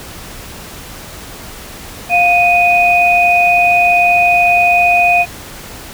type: tone pair together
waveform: sine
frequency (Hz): 703.3 / 2486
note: F5 / D#7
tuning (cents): +12 / -2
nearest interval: octave + minor seventh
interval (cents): 2186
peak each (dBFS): -10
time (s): 2.09-5.26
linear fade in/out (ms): 50
effects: pink hiss -31 dBFS RMS until 5.93 s